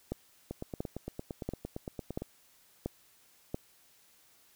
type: two click trains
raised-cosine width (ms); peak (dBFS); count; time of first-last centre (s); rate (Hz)
2; -20 / -24; 6 / 16; 0.12-3.545 / 0.51-2.22; 1.46 / 8.77
effects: white hiss -64 dBFS RMS until 4.55 s